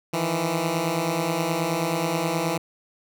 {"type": "beating tone pair", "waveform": "10% pulse", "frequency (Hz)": [158.3, 167.7], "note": ["D#3", "E3"], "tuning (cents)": [30, 30], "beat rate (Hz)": 9.4, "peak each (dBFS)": [-20, -16], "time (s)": [0.13, 2.58], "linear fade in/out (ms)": 10, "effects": []}